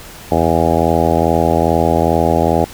harmonic tone, 82.41 Hz, E2, in tune, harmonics 1 / 2 / 3 / 4 / 5 / 6 / 7 / 8 / 9 / 10, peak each -20 / -20 / -20 / -20 / -20 / -20 / -20 / -20 / -20 / -20 dBFS, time 0.31-2.65 s, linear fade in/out 10 ms, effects pink hiss -35 dBFS RMS until 2.73 s

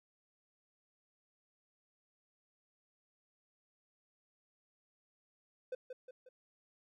triangle tone with echo, 508 Hz, B4, 49 cents sharp, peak -35 dBFS, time 5.72-5.75 s, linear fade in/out 5 ms, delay 180 ms, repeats 3, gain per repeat -6 dB, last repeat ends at 6.29 s, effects none

